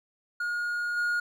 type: tone with level steps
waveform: triangle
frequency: 1433 Hz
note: F6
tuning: 44 cents sharp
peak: -26 / -23 dBFS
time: 0.4-1.2 s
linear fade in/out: 5 ms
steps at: 0.96 s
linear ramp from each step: 20 ms
effects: none